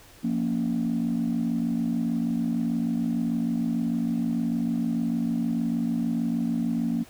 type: chord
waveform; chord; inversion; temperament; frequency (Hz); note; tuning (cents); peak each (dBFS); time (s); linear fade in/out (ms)
sine; Bb minor; second; just; 174.81 / 233.1 / 279.7; F3 / Bb3 / Db4; +2 / 0 / +16; -29 / -24 / -29; 0.23-7.04; 20
effects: tanh soft clip ceiling -18 dBFS + pink hiss -51 dBFS RMS until 7.09 s